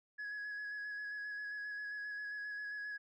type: tone with vibrato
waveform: sine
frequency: 1679 Hz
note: G#6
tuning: 18 cents sharp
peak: -38 dBFS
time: 0.18-2.98 s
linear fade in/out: 20 ms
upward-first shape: square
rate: 7.5 Hz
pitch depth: 16 cents each way
effects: tanh soft clip ceiling -39 dBFS